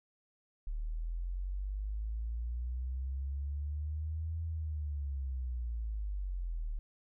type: linear two-way sweep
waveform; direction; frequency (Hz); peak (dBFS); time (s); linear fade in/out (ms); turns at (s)
sine; up then down; 36.71 to 82.41 to 36.71; -34; 0.67-6.79; 0; 4.43
effects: none

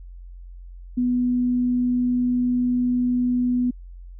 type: tone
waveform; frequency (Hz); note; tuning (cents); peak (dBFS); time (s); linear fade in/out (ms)
sine; 246.9; B3; 0; -18; 0.97-3.71; 10
effects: added 44 Hz sine -37 dBFS peak until 4.19 s

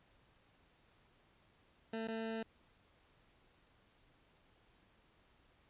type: tone with dropouts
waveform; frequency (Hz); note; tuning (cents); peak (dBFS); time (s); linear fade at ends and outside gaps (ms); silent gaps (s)
20% pulse; 224; A3; +31; -34; 1.93-2.43; 5; 2.075-2.082
effects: pink hiss -70 dBFS RMS until 5.69 s + resampled to 8000 Hz

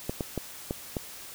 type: clicks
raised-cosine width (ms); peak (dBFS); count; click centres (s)
2; -16; 5; 0.095 / 0.208 / 0.377 / 0.709 / 0.968
effects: white hiss -44 dBFS RMS until 1.34 s

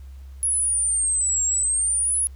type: exponential two-way sweep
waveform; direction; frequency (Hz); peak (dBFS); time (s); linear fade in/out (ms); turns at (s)
sine; down then up; 10520 to 7460 to 10520; -19; 0.43-2.27; 0; 1.44
effects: added 67 Hz sine -37 dBFS peak until 2.35 s + pink hiss -60 dBFS RMS until 2.35 s

